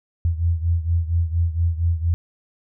sine beating tone pair, 83.1 / 87.4 Hz, E2 / F2, +15 / +2 cents, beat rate 4.3 Hz, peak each -19 / -23 dBFS, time 0.25-2.14 s, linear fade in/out 0 ms, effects none

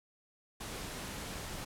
pink noise, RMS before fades -42 dBFS, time 0.6-1.65 s, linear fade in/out 10 ms, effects low-pass 12000 Hz 12 dB/octave

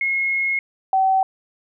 sine tone pair in turn, 2163 / 764.7 Hz, C#7 / G5, -43 / -43 cents, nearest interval octave + tritone, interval 1800 cents, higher first, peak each -18 / -14 dBFS, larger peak second, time 0.01-0.59 / 0.93-1.23 s, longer first, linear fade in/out 2 ms, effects none

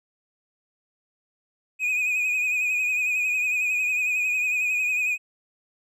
triangle tone with vibrato, 2489 Hz, D#7, in tune, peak -20 dBFS, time 1.79-5.18 s, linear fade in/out 50 ms, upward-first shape triangle, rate 11 Hz, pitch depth 54 cents each way, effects none

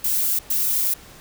violet noise bursts at uneven times, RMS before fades -21 dBFS, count 2, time 0.04-0.39 / 0.5-0.94 s, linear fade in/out 5 ms, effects pink hiss -45 dBFS RMS until 1.2 s

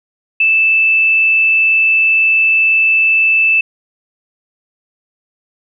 sine tone with frequency modulation, 2637 Hz, E7, in tune, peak -8 dBFS, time 0.4-3.61 s, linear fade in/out 5 ms, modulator 82 Hz, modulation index 0.25, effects none

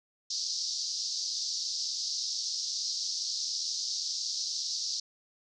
pink band-pass noise, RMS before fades -34 dBFS, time 0.3-5 s, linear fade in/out 5 ms, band 4400 to 5900 Hz, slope 48 dB/octave, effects none

